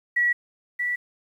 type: tone pair in turn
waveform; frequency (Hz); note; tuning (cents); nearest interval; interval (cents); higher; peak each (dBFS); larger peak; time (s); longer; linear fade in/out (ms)
sine; 1931 / 1955.7; B6 / B6; -39 / -17; unison; 22; second; -18 / -23; first; 0.16-0.33 / 0.79-0.96; neither; 10
effects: 9-bit